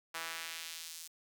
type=tone with high-pass filter sweep; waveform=sawtooth; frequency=164.3 Hz; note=E3; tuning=5 cents flat; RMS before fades=-44 dBFS; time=0.14-1.08 s; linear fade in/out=10 ms; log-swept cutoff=1200 to 6300 Hz; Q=0.92; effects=none